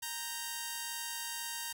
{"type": "tone pair together", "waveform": "5% pulse", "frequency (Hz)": [932.3, 1567.9], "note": ["A#5", "G6"], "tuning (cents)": [0, 0], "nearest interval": "major sixth", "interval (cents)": 900, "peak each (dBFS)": [-27, -32], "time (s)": [0.02, 1.73], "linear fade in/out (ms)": 10, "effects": ["9-bit"]}